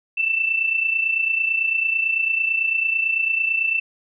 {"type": "tone pair together", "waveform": "sine", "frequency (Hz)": [2637, 2666], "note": ["E7", "E7"], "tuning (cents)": [0, 19], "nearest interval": "unison", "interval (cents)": 19, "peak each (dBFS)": [-25, -19], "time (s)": [0.17, 3.8], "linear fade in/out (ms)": 10, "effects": []}